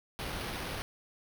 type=noise with sample-and-hold; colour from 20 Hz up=pink; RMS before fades=-38 dBFS; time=0.19-0.82 s; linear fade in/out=0 ms; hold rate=7350 Hz; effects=none